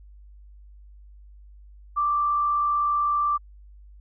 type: tone with frequency modulation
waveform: sine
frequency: 1174.7 Hz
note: D6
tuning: in tune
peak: -20 dBFS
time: 1.96-3.38 s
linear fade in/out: 20 ms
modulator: 55.7 Hz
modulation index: 0.27
effects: added 50 Hz sine -45 dBFS peak until 4 s